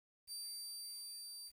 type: tone with level ramp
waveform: 25% pulse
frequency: 4660 Hz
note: D8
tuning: 14 cents flat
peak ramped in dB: -39 to -44 dBFS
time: 0.27-1.52 s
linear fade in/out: 50 ms
effects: 11-bit